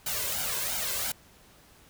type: noise with flanger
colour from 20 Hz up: white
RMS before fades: -31 dBFS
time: 0.06-1.12 s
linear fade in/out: 5 ms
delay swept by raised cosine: 1.3 to 1.96 ms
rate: 2.9 Hz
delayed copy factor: +0.75
effects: pink hiss -57 dBFS RMS until 1.89 s